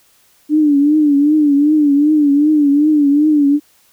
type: tone with vibrato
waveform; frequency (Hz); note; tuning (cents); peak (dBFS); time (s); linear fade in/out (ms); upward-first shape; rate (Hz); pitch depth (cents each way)
sine; 294.4; D4; +4; -8; 0.49-3.6; 50; triangle; 2.6; 100
effects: white hiss -53 dBFS RMS until 3.92 s